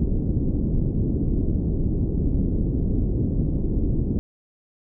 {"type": "low-pass noise", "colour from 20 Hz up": "pink", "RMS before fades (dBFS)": -22, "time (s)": [0, 4.19], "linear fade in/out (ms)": 0, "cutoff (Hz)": 340, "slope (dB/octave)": 24, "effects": []}